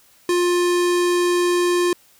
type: tone with low-pass filter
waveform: square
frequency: 352.8 Hz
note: F4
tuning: 18 cents sharp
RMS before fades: -18 dBFS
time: 0.29-1.93 s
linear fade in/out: 2 ms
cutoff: 10000 Hz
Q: 1.2
effects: white hiss -54 dBFS RMS until 2.19 s